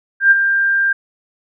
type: tone with ADSR envelope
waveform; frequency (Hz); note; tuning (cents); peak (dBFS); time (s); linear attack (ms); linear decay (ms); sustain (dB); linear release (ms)
sine; 1591; G6; +25; -4; 0.2-0.93; 110; 26; -8; 7
effects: none